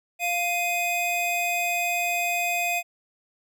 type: tone pair together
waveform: square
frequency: 698.9 / 2500 Hz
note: F5 / D#7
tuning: +1 / +8 cents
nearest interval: octave + minor seventh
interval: 2207 cents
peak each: -28 / -26 dBFS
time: 0.19-2.83 s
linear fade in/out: 50 ms
effects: none